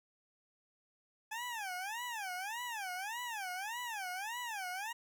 20% pulse tone with vibrato, 843 Hz, G#5, 26 cents sharp, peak -34 dBFS, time 1.31-4.93 s, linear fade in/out 10 ms, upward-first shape sine, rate 1.7 Hz, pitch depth 270 cents each way, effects none

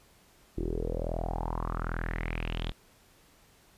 sawtooth tone with low-pass filter sweep, 41.2 Hz, E1, in tune, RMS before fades -33 dBFS, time 0.57-2.72 s, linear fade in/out 10 ms, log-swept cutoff 340 to 3600 Hz, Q 6, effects pink hiss -61 dBFS RMS until 3.77 s + resampled to 32000 Hz

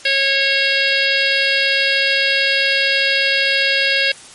harmonic tone with a mistuned harmonic, 547 Hz, C#5, 23 cents flat, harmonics 1 / 3 / 4 / 5 / 6 / 7 / 8 / 9, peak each -24 / -19 / -21 / -19 / -22 / -23 / -24 / -24 dBFS, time 0.05-4.12 s, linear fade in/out 5 ms, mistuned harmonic 8, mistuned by +16 cents, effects white hiss -39 dBFS RMS until 4.34 s + MP3 48 kbps

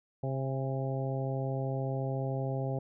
harmonic tone with a mistuned harmonic, 133.5 Hz, C3, 35 cents sharp, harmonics 1 / 2 / 3 / 4 / 5 / 6, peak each -32 / -41 / -40 / -39 / -41 / -44 dBFS, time 0.23-2.79 s, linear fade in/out 5 ms, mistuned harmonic 6, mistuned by +23 cents, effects none

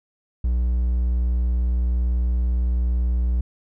triangle tone with vibrato, 60.6 Hz, B1, 32 cents flat, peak -16 dBFS, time 0.44-3.41 s, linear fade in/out 5 ms, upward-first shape sine, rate 18 Hz, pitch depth 8 cents each way, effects none

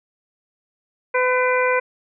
harmonic tone with a mistuned harmonic, 504 Hz, B4, 35 cents sharp, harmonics 1 / 2 / 3 / 4 / 5, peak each -19 / -22 / -24 / -25 / -26 dBFS, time 1.14-1.8 s, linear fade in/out 10 ms, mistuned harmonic 5, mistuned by -88 cents, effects none

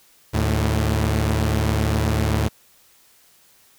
sawtooth tone pair together, 75.2 / 108.95 Hz, D2 / A2, +42 / -17 cents, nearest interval tritone, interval 641 cents, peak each -17 dBFS, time 0.33-2.49 s, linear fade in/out 20 ms, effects white hiss -55 dBFS RMS until 3.78 s

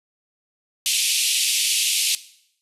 pink band-pass noise, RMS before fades -21 dBFS, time 0.86-2.15 s, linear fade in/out 0 ms, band 2500 to 12000 Hz, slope 48 dB/octave, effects noise-tail reverb RT60 0.7 s tail -17 dB re dry + resampled to 32000 Hz

